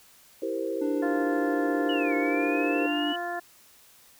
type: chord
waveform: sine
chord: C dominant seventh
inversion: first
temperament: equal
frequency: 329.6 / 392 / 466.2 / 523.3 Hz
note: E4 / G4 / Bb4 / C5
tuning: 0 / 0 / 0 / 0 cents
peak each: -33 dBFS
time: 0.42-2.87 s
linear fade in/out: 5 ms
type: tone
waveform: triangle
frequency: 296.1 Hz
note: D4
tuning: 14 cents sharp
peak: -25 dBFS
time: 0.81-3.13 s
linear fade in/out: 10 ms
type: harmonic tone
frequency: 348.4 Hz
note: F4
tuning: 4 cents flat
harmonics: 1 / 2 / 3 / 4 / 5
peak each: -37 / -32 / -41 / -40 / -36 dBFS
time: 1.02-3.4 s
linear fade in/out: 10 ms
type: linear two-way sweep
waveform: sine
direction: down then up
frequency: 2973 to 2177 to 2973 Hz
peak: -31 dBFS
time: 1.89-3.16 s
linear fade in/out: 5 ms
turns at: 2.15 s
effects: white hiss -56 dBFS RMS until 4.19 s